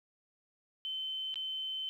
sine tone with dropouts, 3071 Hz, G7, 36 cents flat, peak -35 dBFS, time 0.85-1.89 s, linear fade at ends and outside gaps 0 ms, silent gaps 1.342-1.357 s, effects 11-bit

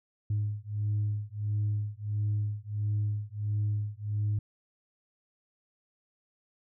sine beating tone pair, 103.83 / 105.33 Hz, G#2 / G#2, 0 / +25 cents, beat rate 1.5 Hz, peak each -30 / -30 dBFS, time 0.3-4.39 s, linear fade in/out 5 ms, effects tanh soft clip ceiling -23 dBFS

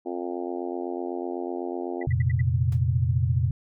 harmonic tone, 88 Hz, F2, 14 cents sharp, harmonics 3 / 4 / 5 / 6 / 7 / 8 / 9 / 10, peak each -35 / -31 / -37 / -44 / -41 / -39 / -41 / -51 dBFS, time 0.05-2.07 s, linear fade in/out 20 ms
sine tone bursts, 1971 Hz, B6, 4 cents flat, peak -34 dBFS, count 5, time 2.01-2.411 s, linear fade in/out 5 ms, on 21 ms, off 74 ms
sine chord, F suspended fourth, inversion none, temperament just, 87.31 / 116.41 / 130.96 Hz, F2 / Bb2 / C3, 0 / -2 / +2 cents, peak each -25 / -24 / -25 dBFS, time 2.07-3.51 s, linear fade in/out 5 ms
pink noise with exponential decay, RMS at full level -43 dBFS, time 2.72-2.82 s, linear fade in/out 2 ms, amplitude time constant 21 ms
effects none

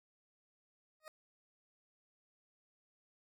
20% pulse tone with exponential growth, 623 Hz, D#5, 2 cents sharp, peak -40 dBFS, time 1-1.08 s, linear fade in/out 1 ms, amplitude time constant 16 ms, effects none

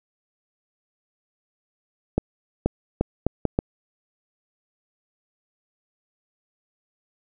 accelerating click train, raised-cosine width 2 ms, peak -6 dBFS, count 6, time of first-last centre 2.18-3.589 s, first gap 480 ms, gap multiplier 0.73, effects none

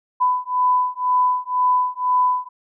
sine beating tone pair, 999 / 1001 Hz, B5 / B5, +20 / +23 cents, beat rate 2 Hz, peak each -19 dBFS, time 0.2-2.49 s, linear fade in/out 20 ms, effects none

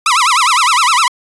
sawtooth tone with vibrato, 1140 Hz, C#6, 48 cents sharp, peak -5 dBFS, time 0.06-1.08 s, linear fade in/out 2 ms, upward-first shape sine, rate 9.8 Hz, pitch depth 290 cents each way, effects resampled to 24000 Hz

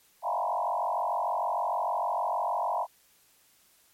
sine tone with frequency modulation, 827 Hz, G#5, 8 cents flat, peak -26 dBFS, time 0.22-2.87 s, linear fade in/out 50 ms, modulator 46.6 Hz, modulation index 4, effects white hiss -63 dBFS RMS until 3.93 s + MP3 64 kbps

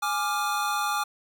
square chord, D diminished, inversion second, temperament equal with one note detuned, 830.6 / 1183.5 / 1396.9 Hz, Ab5 / D6 / F6, 0 / +13 / 0 cents, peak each -30 / -29 / -32 dBFS, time 0.02-1.04 s, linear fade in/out 10 ms, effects none

